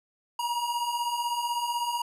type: beating tone pair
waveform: square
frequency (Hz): 940 / 956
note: A#5 / A#5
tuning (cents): +14 / +43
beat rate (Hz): 16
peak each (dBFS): -35 / -29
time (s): 0.39-2.02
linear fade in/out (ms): 5
effects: resampled to 32000 Hz